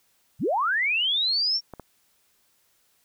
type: linear sweep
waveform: sine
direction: up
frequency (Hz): 77.78 to 5588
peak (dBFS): -21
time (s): 0.39-1.61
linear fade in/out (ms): 50
type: clicks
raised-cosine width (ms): 1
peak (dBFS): -24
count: 2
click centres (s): 1.737 / 1.797
effects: white hiss -66 dBFS RMS until 3.04 s